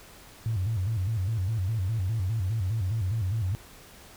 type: tone with vibrato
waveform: sine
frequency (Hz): 102.1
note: G#2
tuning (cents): -29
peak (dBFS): -24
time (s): 0.46-3.55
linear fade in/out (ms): 0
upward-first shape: square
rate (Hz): 4.9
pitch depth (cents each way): 170
effects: tanh soft clip ceiling -20 dBFS + pink hiss -50 dBFS RMS until 4.16 s